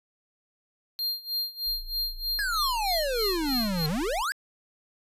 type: tone with tremolo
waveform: square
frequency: 4200 Hz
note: C8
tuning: 6 cents sharp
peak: -26 dBFS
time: 0.99-3.86 s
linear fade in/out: 0 ms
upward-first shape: sine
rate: 3.2 Hz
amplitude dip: 90%
type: tone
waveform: sine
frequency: 28.27 Hz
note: A0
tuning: 48 cents sharp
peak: -36 dBFS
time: 1.66-4.23 s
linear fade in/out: 20 ms
type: exponential two-way sweep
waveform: square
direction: down then up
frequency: 1716 to 147.6 to 1716 Hz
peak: -27 dBFS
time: 2.39-4.32 s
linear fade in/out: 0 ms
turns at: 3.88 s
effects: resampled to 32000 Hz

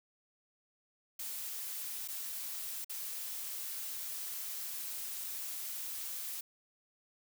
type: noise with dropouts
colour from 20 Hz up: blue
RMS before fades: -41 dBFS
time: 1.19-6.41 s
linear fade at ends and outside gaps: 5 ms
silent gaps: 2.078-2.084 / 2.846-2.895 s
effects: none

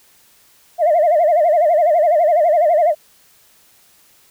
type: tone with vibrato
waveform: sine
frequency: 649 Hz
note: E5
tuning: 27 cents flat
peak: -9 dBFS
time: 0.78-2.95 s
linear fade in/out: 50 ms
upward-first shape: sine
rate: 12 Hz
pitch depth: 160 cents each way
effects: tanh soft clip ceiling -7 dBFS + white hiss -52 dBFS RMS until 4.3 s

